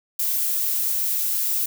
violet noise, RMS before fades -23 dBFS, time 0.19-1.66 s, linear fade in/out 5 ms, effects none

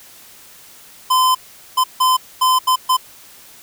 square tone bursts at uneven times, 1025 Hz, C6, 36 cents flat, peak -12 dBFS, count 6, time 1.1-1.35 / 1.77-1.84 / 2-2.17 / 2.41-2.59 / 2.67-2.76 / 2.89-2.97 s, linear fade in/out 10 ms, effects white hiss -43 dBFS RMS until 3.62 s

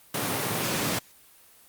pink high-pass noise, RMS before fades -28 dBFS, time 0.14-0.99 s, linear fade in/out 5 ms, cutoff 100 Hz, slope 96 dB/octave, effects white hiss -55 dBFS RMS until 1.68 s + Opus 32 kbps

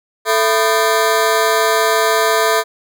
20% pulse ring-modulated tone, 554.4 Hz, C#5, in tune, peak -4 dBFS, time 0.25-2.64 s, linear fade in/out 50 ms, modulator 113 Hz, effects none

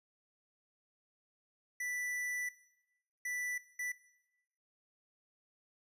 square tone bursts at uneven times, 1975.5 Hz, B6, in tune, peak -37 dBFS, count 3, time 1.8-2.49 / 3.25-3.58 / 3.79-3.92 s, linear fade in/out 5 ms, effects noise-tail reverb RT60 1.0 s tail -19 dB re dry + resampled to 32000 Hz

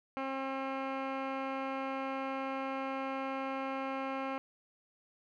15% pulse tone with low-pass filter, 268.1 Hz, C4, 42 cents sharp, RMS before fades -37 dBFS, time 0.17-4.38 s, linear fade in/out 0 ms, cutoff 1900 Hz, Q 2.7, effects none

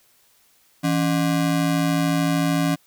square ring-modulated tone, 222.4 Hz, A3, 19 cents sharp, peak -16 dBFS, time 0.83-2.76 s, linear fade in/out 20 ms, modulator 56.7 Hz, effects white hiss -59 dBFS RMS until 2.86 s

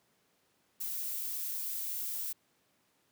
violet noise, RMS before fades -37 dBFS, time 0.8-2.33 s, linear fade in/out 10 ms, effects pink hiss -72 dBFS RMS until 3.11 s + high-pass 150 Hz 12 dB/octave

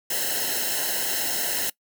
white noise with comb filter, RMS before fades -26 dBFS, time 0.1-1.7 s, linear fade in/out 5 ms, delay 0.85 ms, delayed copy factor -1, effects noise-tail reverb RT60 0.1 s tail -22 dB re dry

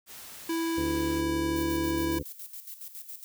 white noise, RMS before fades -45 dBFS, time 0.06-1.23 s, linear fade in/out 50 ms
square tone, 329.6 Hz, E4, in tune, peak -28 dBFS, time 0.49-2.19 s, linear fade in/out 5 ms
harmonic tone, 72.1 Hz, D2, 31 cents flat, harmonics 1 / 2 / 3 / 4 / 5 / 6 / 7, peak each -36 / -39 / -46 / -37 / -42 / -44 / -40 dBFS, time 0.77-2.23 s, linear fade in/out 10 ms
violet noise with tremolo, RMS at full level -41 dBFS, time 1.56-3.24 s, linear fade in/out 0 ms, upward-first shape square, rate 7.2 Hz, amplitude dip 65%
effects none

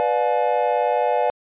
triangle chord, B diminished seventh, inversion none, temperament just, 493.9 / 592.7 / 711.2 / 853.4 Hz, B4 / D5 / F5 / Ab5, 0 / +16 / +31 / +47 cents, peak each -21 dBFS, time 0-1.3 s, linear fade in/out 0 ms, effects resampled to 8000 Hz

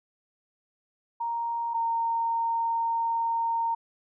sine tone pair in turn, 932.3 / 920.5 Hz, A#5 / A#5, 0 / -22 cents, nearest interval unison, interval 22 cents, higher first, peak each -27 / -24 dBFS, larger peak second, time 1.2-1.74 / 1.74-3.75 s, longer second, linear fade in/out 10 ms, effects none

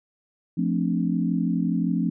sine chord, D minor seventh, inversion first, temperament equal, 174.61 / 220 / 261.6 / 293.7 Hz, F3 / A3 / C4 / D4, 0 / 0 / 0 / 0 cents, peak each -24 / -27 / -27 / -30 dBFS, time 0.57-2.1 s, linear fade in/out 10 ms, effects none

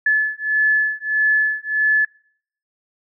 sine beating tone pair, 1724 / 1725.6 Hz, A6 / A6, -36 / -34 cents, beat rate 1.6 Hz, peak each -18 dBFS, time 0.06-2.05 s, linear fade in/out 5 ms, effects noise-tail reverb RT60 0.6 s tail -24 dB re dry

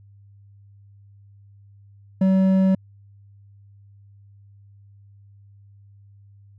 sine tone with hard clipping, 190 Hz, F#3, 46 cents sharp, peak -16 dBFS, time 2.21-2.75 s, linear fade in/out 5 ms, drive 6 dB, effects added 100 Hz sine -47 dBFS peak until 6.58 s

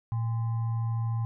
sine tone with frequency modulation, 114.2 Hz, A#2, 35 cents flat, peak -26 dBFS, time 0.12-1.25 s, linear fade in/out 0 ms, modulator 920 Hz, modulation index 0.21, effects none

